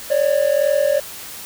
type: tone pair together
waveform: triangle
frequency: 552.7 / 595 Hz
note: C#5 / D5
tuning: -5 / +22 cents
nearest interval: minor second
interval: 127 cents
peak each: -15 dBFS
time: 0.1-1 s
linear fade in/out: 10 ms
effects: white hiss -34 dBFS RMS until 1.45 s